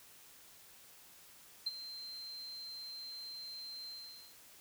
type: tone with ADSR envelope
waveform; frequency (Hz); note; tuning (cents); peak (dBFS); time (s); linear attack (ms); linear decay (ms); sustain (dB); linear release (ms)
sine; 4131; C8; -23; -30; 1.66-4.37; 10; 26; -14; 490
effects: tanh soft clip ceiling -27 dBFS + white hiss -59 dBFS RMS until 4.6 s